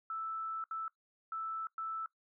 sine tone bursts at uneven times, 1318.5 Hz, E6, in tune, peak -36 dBFS, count 4, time 0.1-0.64 / 0.71-0.88 / 1.32-1.67 / 1.78-2.06 s, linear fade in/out 2 ms, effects noise-tail reverb RT60 0.1 s tail -19 dB re dry

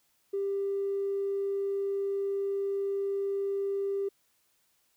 triangle tone with tanh clipping, 395.9 Hz, G4, 17 cents sharp, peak -28 dBFS, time 0.33-4.09 s, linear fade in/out 10 ms, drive 4 dB, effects white hiss -71 dBFS RMS until 4.96 s

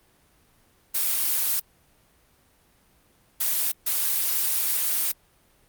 blue noise bursts at uneven times, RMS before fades -24 dBFS, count 3, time 0.94-1.6 / 3.4-3.72 / 3.86-5.12 s, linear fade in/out 10 ms, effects pink hiss -61 dBFS RMS until 5.68 s + Opus 32 kbps

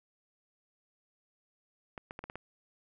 clicks, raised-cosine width 0.5 ms, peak -26 dBFS, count 6, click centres 1.978 / 2.109 / 2.191 / 2.24 / 2.299 / 2.356 s, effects none

